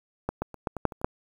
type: clicks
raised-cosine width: 1 ms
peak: -13 / -14 / -26 / -13 / -19 / -7 / -25 / -30 / -8 dBFS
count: 9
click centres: 0.29 / 0.42 / 0.543 / 0.672 / 0.767 / 0.853 / 0.922 / 1.015 / 1.045 s
effects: 8-bit